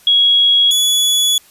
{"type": "tone pair in turn", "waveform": ["sine", "sawtooth"], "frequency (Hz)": [3322, 3400], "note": ["G#7", "G#7"], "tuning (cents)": [0, 40], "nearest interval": "unison", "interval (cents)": 40, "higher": "second", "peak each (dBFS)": -8, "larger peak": "neither", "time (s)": [[0.07, 0.71], [0.71, 1.38]], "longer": "second", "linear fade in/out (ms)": 2, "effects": ["white hiss -47 dBFS RMS until 1.5 s", "resampled to 32000 Hz"]}